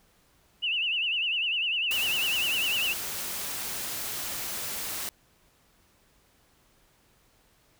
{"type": "tone with vibrato", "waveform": "sine", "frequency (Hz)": 2794, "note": "F7", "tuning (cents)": 0, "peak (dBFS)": -25, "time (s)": [0.62, 2.94], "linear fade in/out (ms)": 20, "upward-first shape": "triangle", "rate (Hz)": 10, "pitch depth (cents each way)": 150}
{"type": "noise", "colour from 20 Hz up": "white", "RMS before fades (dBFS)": -34, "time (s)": [1.91, 5.09], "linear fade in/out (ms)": 0}
{"effects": ["pink hiss -64 dBFS RMS until 7.79 s"]}